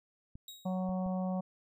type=clicks; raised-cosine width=5 ms; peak=-35 dBFS; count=3; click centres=0.355 / 0.892 / 1.063 s
type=tone with exponential decay; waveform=sawtooth; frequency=3800 Hz; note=A#7; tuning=33 cents sharp; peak=-40 dBFS; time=0.48-0.87 s; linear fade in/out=2 ms; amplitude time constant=84 ms
type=harmonic tone; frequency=185.4 Hz; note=F#3; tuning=4 cents sharp; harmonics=1 / 3 / 4 / 5 / 6; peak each=-32 / -40 / -42 / -50 / -51 dBFS; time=0.65-1.41 s; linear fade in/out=10 ms
effects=none